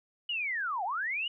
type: linear two-way sweep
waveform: sine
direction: down then up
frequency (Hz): 2960 to 690 to 2960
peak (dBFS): -30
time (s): 0.29-1.28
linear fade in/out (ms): 5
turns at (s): 0.84
effects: none